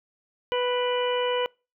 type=harmonic tone with a mistuned harmonic; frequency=493.9 Hz; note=B4; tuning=in tune; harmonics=1 / 2 / 3 / 4 / 5 / 6; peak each=-24 / -30 / -37 / -39 / -38 / -32 dBFS; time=0.52-1.46 s; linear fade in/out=0 ms; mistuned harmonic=5; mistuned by=-45 cents; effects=noise-tail reverb RT60 0.3 s tail -26 dB re dry